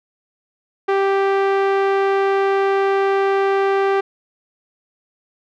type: tone with low-pass filter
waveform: sawtooth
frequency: 392 Hz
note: G4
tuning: in tune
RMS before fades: -17 dBFS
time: 0.88-4.01 s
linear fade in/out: 10 ms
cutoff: 1900 Hz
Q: 0.79
effects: none